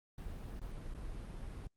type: noise with dropouts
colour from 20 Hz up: brown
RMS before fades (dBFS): -44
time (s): 0.18-1.67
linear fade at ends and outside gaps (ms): 1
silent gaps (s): 0.593-0.616 / 0.939-0.948
effects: Opus 32 kbps